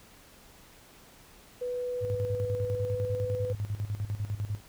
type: tone with pitch glide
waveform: sine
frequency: 493.9 to 499.6 Hz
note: B4 to B4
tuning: 0 to +20 cents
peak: -30 dBFS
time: 1.61-3.53 s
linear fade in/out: 10 ms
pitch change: +20 cents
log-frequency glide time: 2.63-3.22 s
type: tone with tremolo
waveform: sine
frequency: 103.2 Hz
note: G#2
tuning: 10 cents flat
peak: -28 dBFS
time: 2-4.61 s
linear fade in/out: 50 ms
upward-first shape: square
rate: 10 Hz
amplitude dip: 75%
effects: pink hiss -55 dBFS RMS until 4.68 s